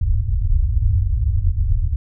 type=low-pass noise; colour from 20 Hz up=white; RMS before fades=-17 dBFS; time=0.01-1.96 s; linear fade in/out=5 ms; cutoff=100 Hz; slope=48 dB/octave; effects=none

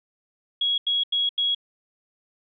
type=tone bursts; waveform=sine; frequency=3322 Hz; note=G#7; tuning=in tune; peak=-20 dBFS; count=4; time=0.61-1.548 s; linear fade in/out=5 ms; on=170 ms; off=86 ms; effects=none

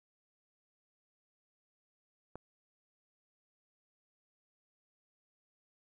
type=click; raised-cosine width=1 ms; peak=-30 dBFS; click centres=2.356 s; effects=12-bit

